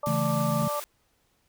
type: harmonic tone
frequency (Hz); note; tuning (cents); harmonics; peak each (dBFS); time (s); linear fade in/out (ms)
293.7; D4; 0; 2 / 3 / 4; -30 / -36 / -31; 0.03-0.8; 5
type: high-pass noise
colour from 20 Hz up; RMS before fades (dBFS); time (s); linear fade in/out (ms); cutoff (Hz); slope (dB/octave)
white; -39; 0.06-0.84; 0; 330; 48
type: chord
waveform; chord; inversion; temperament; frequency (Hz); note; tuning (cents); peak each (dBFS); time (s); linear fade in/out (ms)
sine; A major; first; equal; 138.59 / 164.81 / 220; C#3 / E3 / A3; 0 / 0 / 0; -29; 0.07-0.68; 2
type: clicks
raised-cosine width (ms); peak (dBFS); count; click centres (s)
1; -29 / -33; 2; 0.622 / 0.625
effects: pink hiss -69 dBFS RMS until 1.48 s